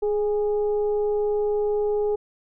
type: tone with frequency modulation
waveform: sine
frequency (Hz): 417.9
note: G#4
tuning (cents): +11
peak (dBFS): -20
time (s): 0.02-2.16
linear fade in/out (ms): 10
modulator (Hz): 405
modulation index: 0.39
effects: none